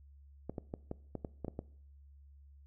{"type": "clicks", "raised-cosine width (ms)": 2, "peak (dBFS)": -25, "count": 9, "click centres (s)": [0.496, 0.582, 0.739, 0.914, 1.153, 1.248, 1.447, 1.482, 1.591], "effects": ["noise-tail reverb RT60 0.6 s tail -21 dB re dry", "added 70 Hz sine -55 dBFS peak until 2.66 s"]}